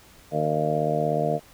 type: harmonic tone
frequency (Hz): 76.7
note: D#2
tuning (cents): -24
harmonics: 2 / 3 / 4 / 5 / 6 / 7 / 8 / 9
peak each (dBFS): -28 / -33 / -34 / -37 / -28 / -35 / -27 / -27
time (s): 0.31-1.4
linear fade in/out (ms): 50
effects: pink hiss -52 dBFS RMS until 1.53 s